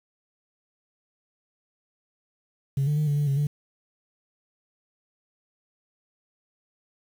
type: tone with pitch steps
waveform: sine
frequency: 137.3 / 148.1 / 151.9 / 144.6 / 146.5 / 137.9 / 146.5 Hz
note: C#3 / D3 / D#3 / D3 / D3 / C#3 / D3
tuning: -16 / +15 / -41 / -27 / -4 / -9 / -4 cents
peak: -19 dBFS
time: 2.77-3.47 s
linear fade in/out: 5 ms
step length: 100 ms
effects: tanh soft clip ceiling -19 dBFS + 8-bit